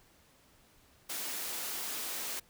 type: high-pass noise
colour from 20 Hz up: white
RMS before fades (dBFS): -38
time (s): 1.09-2.4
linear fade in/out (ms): 10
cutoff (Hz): 210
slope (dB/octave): 24
effects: pink hiss -64 dBFS RMS until 2.49 s